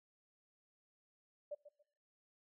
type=tone with echo; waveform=sine; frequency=587.3 Hz; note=D5; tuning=in tune; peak=-40 dBFS; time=1.51-1.55 s; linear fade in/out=10 ms; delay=140 ms; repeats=2; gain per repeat=-13 dB; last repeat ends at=1.83 s; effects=noise-tail reverb RT60 0.8 s tail -25 dB re dry